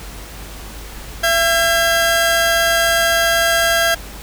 sawtooth tone pair together, 673 / 1615.5 Hz, E5 / G#6, +36 / -48 cents, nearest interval octave + minor third, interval 1516 cents, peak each -12 dBFS, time 1.23-3.95 s, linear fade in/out 10 ms, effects added 50 Hz sine -33 dBFS peak until 4.22 s + pink hiss -35 dBFS RMS until 4.22 s

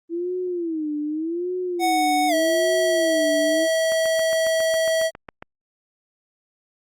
sine tone with vibrato, 329.6 Hz, E4, in tune, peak -23 dBFS, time 0.09-3.68 s, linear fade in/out 50 ms, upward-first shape sine, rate 0.84 Hz, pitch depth 180 cents each way
square tone with pitch glide, 740 to 647.9 Hz, F#5 to E5, 0 to -30 cents, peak -19 dBFS, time 1.79-5.11 s, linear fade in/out 50 ms, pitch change -230 cents, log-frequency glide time 2.28-2.34 s
click train, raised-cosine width 0.5 ms, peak -20 dBFS, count 12, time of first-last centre 3.92-5.425 s, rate 7.31 Hz
effects Opus 32 kbps

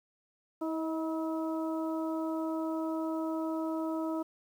harmonic tone with a mistuned harmonic, 321.9 Hz, E4, 41 cents flat, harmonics 1 / 2 / 3 / 4, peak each -32 / -38 / -42 / -44 dBFS, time 0.61-4.23 s, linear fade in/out 10 ms, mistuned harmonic 2, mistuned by -23 cents, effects 10-bit

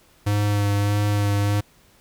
square tone with vibrato, 102.5 Hz, G#2, 22 cents flat, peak -19 dBFS, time 0.26-1.61 s, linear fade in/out 10 ms, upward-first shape sine, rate 1.6 Hz, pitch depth 17 cents each way, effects pink hiss -56 dBFS RMS until 2 s

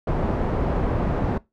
pink low-pass noise, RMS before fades -23 dBFS, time 0.07-1.38 s, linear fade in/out 5 ms, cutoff 840 Hz, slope 12 dB/octave, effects noise-tail reverb RT60 0.2 s tail -20 dB re dry

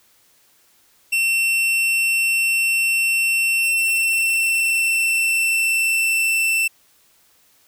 45% pulse tone with pitch glide, 2700 to 2674 Hz, E7 to E7, +41 to +24 cents, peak -16 dBFS, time 1.12-6.68 s, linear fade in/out 10 ms, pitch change -17 cents, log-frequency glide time 3.55-6.45 s, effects white hiss -57 dBFS RMS until 7.67 s

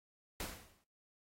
pink noise with exponential decay, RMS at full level -39 dBFS, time 0.4-0.84 s, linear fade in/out 2 ms, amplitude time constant 95 ms, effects noise-tail reverb RT60 0.2 s tail -18 dB re dry + AAC 48 kbps

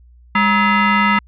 sine tone with frequency modulation, 542 Hz, C#5, 39 cents flat, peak -11 dBFS, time 0.35-1.19 s, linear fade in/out 5 ms, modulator 746 Hz, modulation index 2.5, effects added 60 Hz sine -43 dBFS peak until 1.27 s

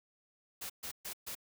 white noise bursts, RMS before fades -42 dBFS, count 4, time 0.61-1.352 s, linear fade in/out 10 ms, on 88 ms, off 130 ms, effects none

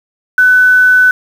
sine tone with quantisation, 1500 Hz, F#6, 23 cents sharp, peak -4 dBFS, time 0.38-1.11 s, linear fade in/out 2 ms, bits 5, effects none

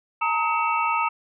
sine tone cluster, 864 / 924 / 1270 / 2245 / 2679 Hz, A5 / A#5 / D#6 / C#7 / E7, -32 / -16 / +35 / +21 / +27 cents, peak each -32 / -24 / -24 / -32 / -29 dBFS, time 0.21-1.09 s, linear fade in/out 10 ms, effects none

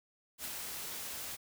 white noise with ADSR envelope, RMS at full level -39 dBFS, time 0.38-1.37 s, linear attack 72 ms, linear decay 8 ms, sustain -3 dB, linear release 27 ms, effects none

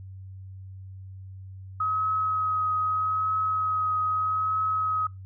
sine tone with vibrato, 1270 Hz, D#6, 35 cents sharp, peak -23 dBFS, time 1.8-5.07 s, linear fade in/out 5 ms, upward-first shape triangle, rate 0.8 Hz, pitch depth 17 cents each way, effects noise-tail reverb RT60 0.2 s tail -22 dB re dry + added 95 Hz sine -39 dBFS peak until 5.25 s

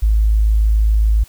sine tone, 53.6 Hz, A1, 45 cents flat, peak -10 dBFS, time 0.02-1.24 s, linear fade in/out 10 ms, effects white hiss -47 dBFS RMS until 1.28 s

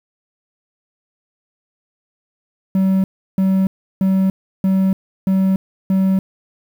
triangle tone bursts, 190.8 Hz, G3, 47 cents flat, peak -10 dBFS, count 6, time 2.75-6.19 s, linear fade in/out 2 ms, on 290 ms, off 340 ms, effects 7-bit

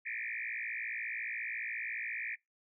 sine tone with frequency modulation, 2100 Hz, C7, 6 cents sharp, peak -36 dBFS, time 0.05-2.36 s, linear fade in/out 20 ms, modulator 57.2 Hz, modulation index 5.8, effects noise-tail reverb RT60 0.2 s tail -26 dB re dry

